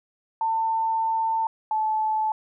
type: tone pair in turn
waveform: sine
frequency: 896 / 868.5 Hz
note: A5 / A5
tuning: +31 / -23 cents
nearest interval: minor second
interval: 54 cents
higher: first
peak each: -21 / -21 dBFS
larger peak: neither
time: 0.41-1.47 / 1.71-2.32 s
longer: first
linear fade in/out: 2 ms
effects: none